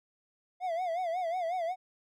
triangle tone with vibrato, 698.5 Hz, F5, in tune, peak -28 dBFS, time 0.6-1.76 s, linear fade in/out 50 ms, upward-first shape sine, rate 5.5 Hz, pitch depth 120 cents each way, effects none

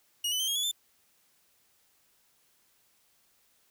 sawtooth tone with pitch steps, 2880 / 3002 / 3130 / 3263 / 3401 / 3546 Hz, F#7 / F#7 / G7 / G#7 / G#7 / A7, -47 / +24 / -3 / -31 / +40 / +13 cents, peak -25 dBFS, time 0.24-0.714 s, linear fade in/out 5 ms, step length 79 ms, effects white hiss -68 dBFS RMS until 3.7 s

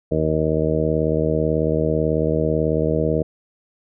harmonic tone, 78.2 Hz, D#2, 9 cents sharp, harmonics 1 / 2 / 3 / 4 / 5 / 6 / 7 / 8, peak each -27 / -23 / -28 / -25 / -28 / -22 / -28 / -26 dBFS, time 0.11-3.23 s, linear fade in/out 10 ms, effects none

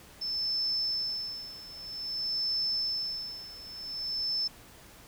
sine tone with tremolo, 5274 Hz, E8, in tune, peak -27 dBFS, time 0.21-4.48 s, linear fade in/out 10 ms, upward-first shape sine, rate 0.52 Hz, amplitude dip 85%, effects pink hiss -53 dBFS RMS until 5.07 s

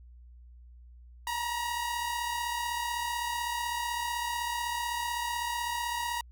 sawtooth tone pair together, 921.1 / 957 Hz, A#5 / A#5, -21 / +45 cents, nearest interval minor second, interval 66 cents, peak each -34 / -28 dBFS, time 1.27-6.21 s, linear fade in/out 2 ms, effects added 60 Hz sine -49 dBFS peak until 6.31 s

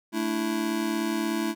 square chord, A suspended fourth, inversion none, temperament just, 220 / 293.3 / 330 Hz, A3 / D4 / E4, 0 / -2 / +2 cents, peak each -31 / -33 / -29 dBFS, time 0.12-1.55 s, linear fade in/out 50 ms, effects none

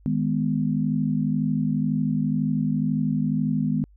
sine chord, G# minor, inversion second, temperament equal with one note detuned, 155.56 / 207.7 / 249.7 Hz, D#3 / G#3 / B3, 0 / 0 / +19 cents, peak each -25 dBFS, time 0.06-3.84 s, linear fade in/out 0 ms, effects added 50 Hz sine -50 dBFS peak until 3.96 s

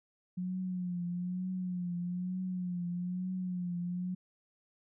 sine tone with vibrato, 180 Hz, F#3, 47 cents flat, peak -33 dBFS, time 0.37-4.15 s, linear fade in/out 10 ms, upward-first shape triangle, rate 1.1 Hz, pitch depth 60 cents each way, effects none

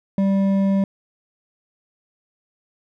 triangle tone with hard clipping, 195.4 Hz, G3, 5 cents flat, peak -17 dBFS, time 0.18-0.84 s, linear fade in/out 2 ms, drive 11 dB, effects none

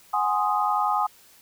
sine chord, Ab dominant seventh, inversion third, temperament equal, 740 / 830.6 / 1046.5 / 1244.5 Hz, Gb5 / Ab5 / C6 / Eb6, 0 / 0 / 0 / 0 cents, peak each -29 / -24 / -29 / -25 dBFS, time 0.13-1.07 s, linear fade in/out 10 ms, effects white hiss -54 dBFS RMS until 1.41 s

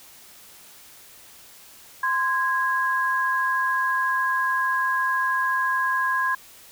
sine tone pair together, 1038 / 1647.7 Hz, C6 / G#6, -14 / -14 cents, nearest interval minor sixth, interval 800 cents, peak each -23 dBFS, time 2.03-6.35 s, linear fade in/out 5 ms, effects white hiss -48 dBFS RMS until 6.71 s

